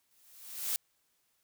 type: noise with exponential growth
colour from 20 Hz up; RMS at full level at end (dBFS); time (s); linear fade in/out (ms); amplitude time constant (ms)
blue; -30; 0.11-0.76; 1; 140
effects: white hiss -75 dBFS RMS until 1.43 s